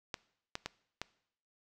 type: clicks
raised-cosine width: 0.2 ms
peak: -19 dBFS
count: 4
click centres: 0.142 / 0.554 / 0.66 / 1.016 s
effects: noise-tail reverb RT60 0.7 s tail -21 dB re dry